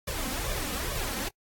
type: noise with flanger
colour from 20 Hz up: pink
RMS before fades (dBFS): -32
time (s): 0.07-1.29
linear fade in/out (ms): 10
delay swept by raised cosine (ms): 1.7 to 3.9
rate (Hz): 2.3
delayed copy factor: +0.9
effects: noise-tail reverb RT60 0.1 s tail -26 dB re dry + AAC 64 kbps

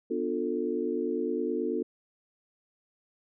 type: chord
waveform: sine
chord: B half-diminished seventh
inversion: none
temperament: just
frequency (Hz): 246.9 / 296.3 / 355.6 / 444.5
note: B3 / D4 / F4 / A4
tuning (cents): 0 / +15 / +31 / +18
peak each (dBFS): -34 / -34 / -32 / -32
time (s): 0.1-1.83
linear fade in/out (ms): 10
effects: none

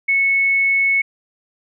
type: tone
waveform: sine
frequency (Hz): 2203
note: C#7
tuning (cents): -11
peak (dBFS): -13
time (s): 0.08-1.02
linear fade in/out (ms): 10
effects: none

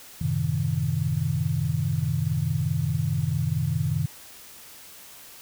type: chord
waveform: sine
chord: F# diminished seventh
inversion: none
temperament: equal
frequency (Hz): 92.5 / 110 / 130.81 / 155.56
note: F#2 / A2 / C3 / Eb3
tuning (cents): 0 / 0 / 0 / 0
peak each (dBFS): -30 / -31 / -27 / -26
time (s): 0.21-4.06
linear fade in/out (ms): 5
effects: white hiss -46 dBFS RMS until 5.41 s

